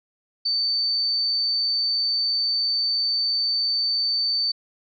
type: tone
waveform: sine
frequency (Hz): 4557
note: C#8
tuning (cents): +47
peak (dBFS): -20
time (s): 0.45-4.52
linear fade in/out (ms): 10
effects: none